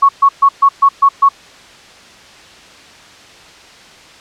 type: tone bursts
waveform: sine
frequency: 1108.7 Hz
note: C#6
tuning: in tune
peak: -4 dBFS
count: 7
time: 0.02-1.29 s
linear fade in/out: 10 ms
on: 70 ms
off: 130 ms
effects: white hiss -39 dBFS RMS until 4.2 s + low-pass 5000 Hz 12 dB/octave